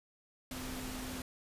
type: tone in noise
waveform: sine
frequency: 255.7 Hz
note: C4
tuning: 40 cents flat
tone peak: -43 dBFS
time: 0.51-1.22 s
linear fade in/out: 2 ms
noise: pink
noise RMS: -43 dBFS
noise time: 0.51-1.22 s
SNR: -3 dB
effects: resampled to 32000 Hz